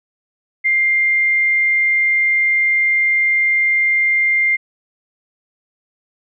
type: tone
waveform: sine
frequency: 2100 Hz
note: C7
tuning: 6 cents sharp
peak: -12 dBFS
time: 0.64-4.57 s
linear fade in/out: 20 ms
effects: none